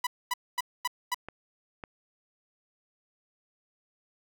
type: tone bursts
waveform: sawtooth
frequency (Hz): 987.8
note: B5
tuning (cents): 0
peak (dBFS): -23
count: 5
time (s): 0.04-1.145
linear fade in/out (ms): 5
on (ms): 29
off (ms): 240
type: clicks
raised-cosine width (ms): 0.5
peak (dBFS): -24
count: 2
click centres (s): 1.286 / 1.838
effects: none